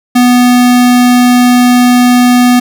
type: tone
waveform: square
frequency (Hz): 246.5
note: B3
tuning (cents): -3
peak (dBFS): -4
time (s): 0.15-2.6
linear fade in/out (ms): 10
effects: none